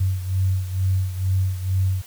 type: beating tone pair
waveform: sine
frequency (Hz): 93.6 / 95.8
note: F#2 / G2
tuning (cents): +20 / -39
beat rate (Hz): 2.2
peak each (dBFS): -20 / -25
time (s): 0-2.02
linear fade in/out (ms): 10
effects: white hiss -45 dBFS RMS until 2.06 s